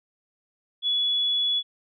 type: tone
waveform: sine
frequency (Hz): 3400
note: G#7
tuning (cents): +40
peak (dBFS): -21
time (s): 0.82-1.63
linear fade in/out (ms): 50
effects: none